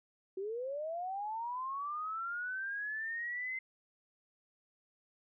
sine linear sweep, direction up, 370 to 2077 Hz, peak -36 dBFS, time 0.37-3.59 s, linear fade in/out 5 ms, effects none

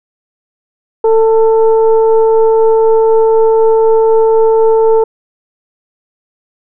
sine tone with frequency modulation, 446 Hz, A4, 23 cents sharp, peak -5 dBFS, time 1.04-5.04 s, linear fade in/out 5 ms, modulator 444 Hz, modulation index 0.61, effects none

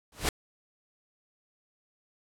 pink noise with exponential growth, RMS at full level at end -22 dBFS, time 0.12-0.29 s, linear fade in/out 2 ms, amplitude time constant 36 ms, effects low-pass 12000 Hz 12 dB/octave

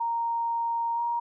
sine tone with pitch glide, 930 to 941.9 Hz, A#5 to A#5, -4 to +18 cents, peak -25 dBFS, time 0-1.2 s, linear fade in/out 10 ms, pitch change +22 cents, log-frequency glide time 0.94-1.01 s, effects none

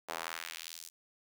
sawtooth tone with high-pass filter sweep, 82.41 Hz, E2, in tune, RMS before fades -43 dBFS, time 0.08-0.9 s, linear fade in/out 20 ms, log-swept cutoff 660 to 6800 Hz, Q 1.1, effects none

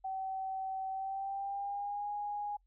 sine tone with pitch glide, 765 to 824.7 Hz, G5 to G#5, -42 to -12 cents, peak -35 dBFS, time 0.04-2.57 s, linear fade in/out 10 ms, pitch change +130 cents, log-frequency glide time 0.9-2.09 s, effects noise-tail reverb RT60 0.1 s tail -26 dB re dry + added 44 Hz sine -67 dBFS peak until 2.66 s

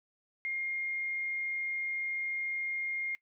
sine tone, 2127 Hz, C7, 28 cents sharp, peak -32 dBFS, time 0.45-3.15 s, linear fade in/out 0 ms, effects noise-tail reverb RT60 0.1 s tail -21 dB re dry

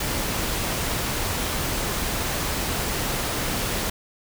pink noise, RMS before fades -26 dBFS, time 0-3.9 s, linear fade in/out 5 ms, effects none

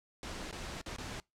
pink noise with dropouts, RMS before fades -42 dBFS, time 0.23-1.2 s, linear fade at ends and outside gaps 0 ms, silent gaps 0.512-0.527 / 0.814-0.861 / 0.963-0.984 s, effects noise-tail reverb RT60 0.2 s tail -24 dB re dry + low-pass 7000 Hz 12 dB/octave

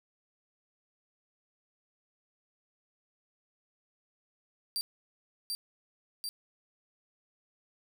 sawtooth tone with echo, 4699 Hz, D8, in tune, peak -28 dBFS, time 4.76-4.81 s, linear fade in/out 0 ms, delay 740 ms, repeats 2, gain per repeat -2 dB, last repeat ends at 6.29 s, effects none

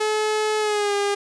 sawtooth tone with pitch glide, 429 to 404.9 Hz, A4 to G#4, -44 to -44 cents, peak -16 dBFS, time 0-1.15 s, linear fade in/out 10 ms, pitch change -100 cents, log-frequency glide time 0.59-0.94 s, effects resampled to 22050 Hz + 8-bit

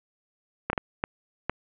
clicks, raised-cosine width 0.5 ms, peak -10 dBFS, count 5, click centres 0.7 / 0.731 / 0.778 / 1.039 / 1.496 s, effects resampled to 8000 Hz + 7-bit

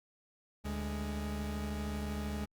40% pulse tone pair together, 73.54 / 207.8 Hz, D2 / G#3, +3 / +1 cents, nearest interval octave + tritone, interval 1798 cents, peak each -37 / -38 dBFS, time 0.64-2.46 s, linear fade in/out 20 ms, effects Opus 48 kbps

